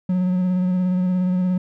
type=tone with vibrato; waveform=triangle; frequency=182.5 Hz; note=F#3; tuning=24 cents flat; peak=-15 dBFS; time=0.09-1.58 s; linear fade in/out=5 ms; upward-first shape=square; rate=17 Hz; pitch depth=18 cents each way; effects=none